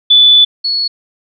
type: tone pair in turn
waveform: sine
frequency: 3478 / 4382 Hz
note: A7 / C#8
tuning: -21 / -21 cents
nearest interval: major third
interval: 400 cents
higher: second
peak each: -3 / -12 dBFS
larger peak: first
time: 0.1-0.45 / 0.64-0.88 s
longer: first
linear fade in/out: 10 ms
effects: none